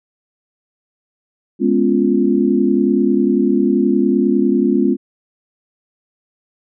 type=chord; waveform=sine; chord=C# dominant seventh; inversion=second; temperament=equal; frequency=207.7 / 246.9 / 277.2 / 349.2 Hz; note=G#3 / B3 / C#4 / E#4; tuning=0 / 0 / 0 / 0 cents; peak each=-17 dBFS; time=1.59-4.97 s; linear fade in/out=50 ms; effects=none